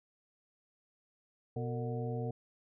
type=harmonic tone with a mistuned harmonic; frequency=122.2 Hz; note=B2; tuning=18 cents flat; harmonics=1 / 2 / 3 / 4 / 5 / 6; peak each=-36 / -42 / -49 / -40 / -49 / -46 dBFS; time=1.56-2.31 s; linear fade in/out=5 ms; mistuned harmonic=4; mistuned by=-120 cents; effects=none